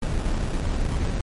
brown noise with sample-and-hold, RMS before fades -24 dBFS, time 0.02-1.21 s, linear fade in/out 5 ms, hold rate 2100 Hz, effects MP3 48 kbps

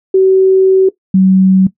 sine tone pair in turn, 380 / 189.12 Hz, F#4 / F#3, +46 / +38 cents, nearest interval octave, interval 1208 cents, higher first, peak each -4 dBFS, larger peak neither, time 0.14-0.89 / 1.14-1.67 s, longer first, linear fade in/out 5 ms, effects noise-tail reverb RT60 0.1 s tail -17 dB re dry

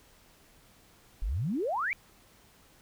sine exponential sweep, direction up, 38.89 to 2383 Hz, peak -28 dBFS, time 1.22-1.93 s, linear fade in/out 0 ms, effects pink hiss -60 dBFS RMS until 2.81 s

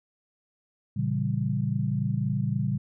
sine chord, A# diminished seventh, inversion none, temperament equal with one note detuned, 114.94 / 138.59 / 164.81 / 196 Hz, A#2 / C#3 / E3 / G3, -24 / 0 / 0 / 0 cents, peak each -29 / -28 / -34 / -30 dBFS, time 0.96-2.78 s, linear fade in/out 10 ms, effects none

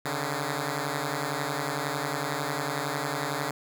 5% pulse beating tone pair, 138.59 / 149.59 Hz, C#3 / D3, 0 / +32 cents, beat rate 11 Hz, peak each -20 dBFS, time 0.05-3.51 s, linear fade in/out 5 ms, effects none

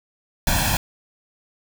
pink noise with comb filter, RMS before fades -20 dBFS, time 0.47-0.77 s, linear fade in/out 2 ms, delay 1.2 ms, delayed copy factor +0.95, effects none

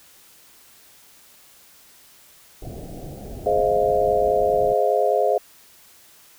pink low-pass noise, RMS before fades -35 dBFS, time 2.62-4.74 s, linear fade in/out 2 ms, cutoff 770 Hz, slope 96 dB/octave
sine chord, F minor seventh, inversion first, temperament just, 419.1 / 523.8 / 628.6 / 698.5 Hz, Ab4 / C5 / Eb5 / F5, +16 / +2 / +18 / 0 cents, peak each -22 dBFS, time 3.46-5.38 s, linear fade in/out 5 ms
effects white hiss -51 dBFS RMS until 6.38 s

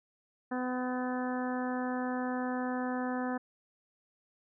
harmonic tone with a mistuned harmonic, 252.2 Hz, B3, 36 cents sharp, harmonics 1 / 2 / 3 / 4 / 5 / 6 / 7, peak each -33 / -39 / -39 / -43 / -45 / -45 / -45 dBFS, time 0.51-3.38 s, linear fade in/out 10 ms, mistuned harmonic 7, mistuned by -19 cents, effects none

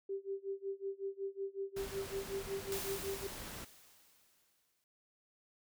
sine tone with tremolo, 392 Hz, G4, in tune, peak -35 dBFS, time 0.09-3.27 s, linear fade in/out 5 ms, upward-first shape sine, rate 5.4 Hz, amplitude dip 95%
pink noise, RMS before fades -47 dBFS, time 1.76-3.65 s, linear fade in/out 10 ms
white noise with exponential decay, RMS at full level -41 dBFS, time 2.72-4.84 s, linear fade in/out 1 ms, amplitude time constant 460 ms
effects none

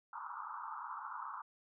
pink band-pass noise, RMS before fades -45 dBFS, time 0.13-1.42 s, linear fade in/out 5 ms, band 870 to 1400 Hz, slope 96 dB/octave, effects none

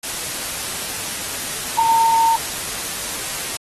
sine tone in noise, 909 Hz, A#5, 44 cents flat, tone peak -12 dBFS, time 1.78-2.36 s, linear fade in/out 5 ms, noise white, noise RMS -26 dBFS, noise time 0.03-3.57 s, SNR +11 dB, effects AAC 32 kbps

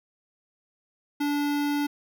square tone with notch filter, 290 Hz, D4, 22 cents flat, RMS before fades -26 dBFS, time 1.2-1.87 s, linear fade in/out 10 ms, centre 7800 Hz, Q 1.7, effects none

